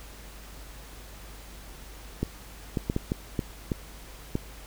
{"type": "clicks", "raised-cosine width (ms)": 3, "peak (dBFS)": -13, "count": 8, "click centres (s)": [2.23, 2.772, 2.899, 2.964, 3.119, 3.392, 3.718, 4.354], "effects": ["added 50 Hz sine -45 dBFS peak until 4.66 s", "pink hiss -48 dBFS RMS until 4.66 s"]}